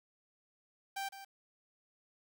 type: tone with echo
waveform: sawtooth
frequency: 784 Hz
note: G5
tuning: in tune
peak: -33 dBFS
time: 0.96-1.09 s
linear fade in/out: 10 ms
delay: 160 ms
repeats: 1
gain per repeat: -11 dB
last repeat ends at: 1.25 s
effects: 10-bit